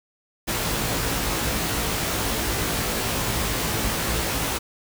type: noise with comb filter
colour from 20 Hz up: pink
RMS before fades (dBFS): -25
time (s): 0.47-4.59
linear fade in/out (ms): 20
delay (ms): 18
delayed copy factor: +0.9
effects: none